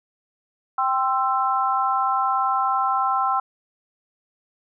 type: chord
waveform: sine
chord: C major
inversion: second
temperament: equal with one note detuned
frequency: 784 / 1046.5 / 1328.4 Hz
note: G5 / C6 / E6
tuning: 0 / 0 / +13 cents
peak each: -23 dBFS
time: 0.78-3.4 s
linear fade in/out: 5 ms
effects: none